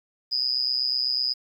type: tone with amplitude modulation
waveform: sine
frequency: 4978 Hz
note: D#8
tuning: in tune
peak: -18 dBFS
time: 0.31-1.34 s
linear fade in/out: 20 ms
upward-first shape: sine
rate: 128 Hz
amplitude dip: 100%
effects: 9-bit